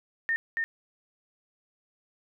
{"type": "tone with echo", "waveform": "sine", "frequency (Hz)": 1825, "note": "A#6", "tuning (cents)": -37, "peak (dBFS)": -24, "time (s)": [0.29, 0.36], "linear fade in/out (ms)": 0, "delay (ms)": 280, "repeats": 1, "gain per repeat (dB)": -2, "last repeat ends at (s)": 0.64, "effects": []}